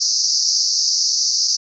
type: band-pass noise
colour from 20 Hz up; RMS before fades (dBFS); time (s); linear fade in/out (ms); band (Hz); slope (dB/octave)
pink; -18; 0-1.57; 20; 4600 to 6200; 96
effects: none